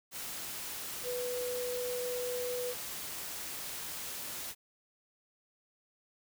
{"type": "tone in noise", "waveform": "sine", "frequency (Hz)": 493.9, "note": "B4", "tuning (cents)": 0, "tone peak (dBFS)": -34, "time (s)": [1.03, 2.75], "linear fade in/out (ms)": 50, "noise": "white", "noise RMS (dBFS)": -41, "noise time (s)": [0.11, 4.55], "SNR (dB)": 4, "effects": []}